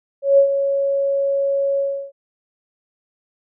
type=tone with ADSR envelope; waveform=sine; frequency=554.4 Hz; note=C#5; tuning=in tune; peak=-7 dBFS; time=0.22-2.12 s; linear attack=160 ms; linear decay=92 ms; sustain=-9 dB; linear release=330 ms; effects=none